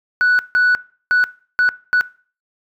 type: tone bursts at uneven times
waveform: sine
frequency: 1480 Hz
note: F#6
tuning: in tune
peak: -9 dBFS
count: 5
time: 0.21-0.39 / 0.55-0.75 / 1.11-1.24 / 1.59-1.69 / 1.93-2.01 s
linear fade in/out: 0 ms
effects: noise-tail reverb RT60 0.4 s tail -21 dB re dry + tanh soft clip ceiling -9 dBFS